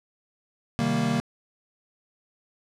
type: chord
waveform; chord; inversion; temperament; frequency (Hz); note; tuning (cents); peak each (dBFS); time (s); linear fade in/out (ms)
square; C minor seventh; none; equal; 130.81 / 155.56 / 196 / 233.1; C3 / Eb3 / G3 / Bb3; 0 / 0 / 0 / 0; -31 / -30 / -31 / -26; 0.79-1.2; 0
effects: low-pass 8000 Hz 12 dB/octave